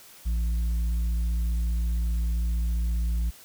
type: tone with tanh clipping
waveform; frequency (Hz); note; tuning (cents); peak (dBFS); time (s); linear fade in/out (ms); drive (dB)
sine; 57.2; A#1; -32; -24; 0.25-3.31; 20; 5
effects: white hiss -50 dBFS RMS until 3.44 s